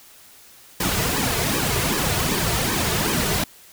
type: noise with flanger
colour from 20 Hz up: pink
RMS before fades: -22 dBFS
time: 0.8-3.44 s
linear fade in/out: 5 ms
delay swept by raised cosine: 1.4 to 3.8 ms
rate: 2.6 Hz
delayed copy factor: -0.85
effects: white hiss -48 dBFS RMS until 3.72 s